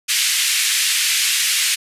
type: band-pass noise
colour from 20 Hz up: pink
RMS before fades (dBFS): -18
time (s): 0.08-1.76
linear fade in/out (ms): 20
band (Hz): 2100 to 12000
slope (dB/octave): 24
effects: resampled to 32000 Hz